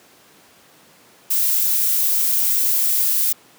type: noise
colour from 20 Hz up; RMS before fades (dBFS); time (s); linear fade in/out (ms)
violet; -18; 1.3-3.33; 10
effects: pink hiss -50 dBFS RMS until 3.58 s + high-pass 200 Hz 12 dB/octave